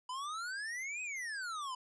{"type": "exponential two-way sweep", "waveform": "square", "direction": "up then down", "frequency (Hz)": [987.8, 2549, 987.8], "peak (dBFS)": -39, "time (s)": [0.09, 1.75], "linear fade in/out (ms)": 5, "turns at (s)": 1.02, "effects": ["resampled to 22050 Hz"]}